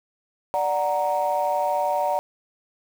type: chord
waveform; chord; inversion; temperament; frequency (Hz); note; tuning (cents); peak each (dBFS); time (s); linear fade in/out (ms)
sine; D augmented; none; equal; 587.3 / 740 / 932.3; D5 / F#5 / A#5; 0 / 0 / 0; -24; 0.54-2.19; 0
effects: tanh soft clip ceiling -13 dBFS + 7-bit